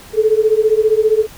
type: beating tone pair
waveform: sine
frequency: 427.4 / 442.4 Hz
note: G#4 / A4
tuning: +50 / +9 cents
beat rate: 15 Hz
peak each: -13 dBFS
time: 0.13-1.27 s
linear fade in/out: 50 ms
effects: pink hiss -39 dBFS RMS until 1.37 s